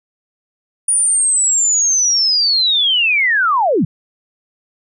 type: linear sweep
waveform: sine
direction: down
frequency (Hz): 9630 to 123.47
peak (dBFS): -11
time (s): 0.88-3.85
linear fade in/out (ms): 5
effects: none